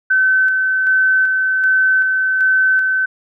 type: tone with tremolo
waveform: sine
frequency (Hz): 1528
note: G6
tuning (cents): -45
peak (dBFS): -10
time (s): 0.1-3.06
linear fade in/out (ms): 10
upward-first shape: square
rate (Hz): 1.3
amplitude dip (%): 30
effects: none